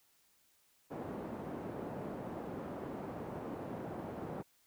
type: band-pass noise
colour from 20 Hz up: pink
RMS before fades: -43 dBFS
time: 0.9-4.43 s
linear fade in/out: 20 ms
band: 170 to 730 Hz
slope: 12 dB/octave
effects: white hiss -71 dBFS RMS until 4.66 s